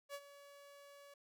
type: tone with ADSR envelope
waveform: sawtooth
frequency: 567 Hz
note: C#5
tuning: 39 cents sharp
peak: -39 dBFS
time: 0.09-1.14 s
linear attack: 53 ms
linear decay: 54 ms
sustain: -14 dB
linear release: 4 ms
effects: none